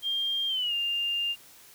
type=tone with pitch glide; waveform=sine; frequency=3200 to 2802 Hz; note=G7 to F7; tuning=+35 to +5 cents; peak=-26 dBFS; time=0.02-1.36 s; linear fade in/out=50 ms; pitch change=-230 cents; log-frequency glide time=0.48-0.74 s; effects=white hiss -53 dBFS RMS until 1.74 s